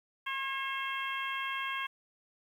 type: harmonic tone with a mistuned harmonic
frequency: 538 Hz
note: C5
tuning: 48 cents sharp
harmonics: 2 / 3 / 4 / 5 / 6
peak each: -37 / -39 / -40 / -41 / -42 dBFS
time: 0.26-1.87 s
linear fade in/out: 10 ms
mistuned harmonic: 3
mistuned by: +20 cents
effects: 10-bit